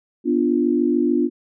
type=chord; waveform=sine; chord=B diminished; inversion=none; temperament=equal with one note detuned; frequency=246.9 / 293.7 / 347.2 Hz; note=B3 / D4 / F4; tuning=0 / 0 / -10 cents; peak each=-20 dBFS; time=0.24-1.3 s; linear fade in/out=50 ms; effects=none